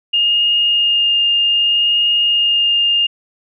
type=tone with vibrato; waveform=sine; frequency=2832 Hz; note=F7; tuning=23 cents sharp; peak=-11 dBFS; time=0.13-3.07 s; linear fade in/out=10 ms; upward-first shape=sine; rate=0.64 Hz; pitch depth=9 cents each way; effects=none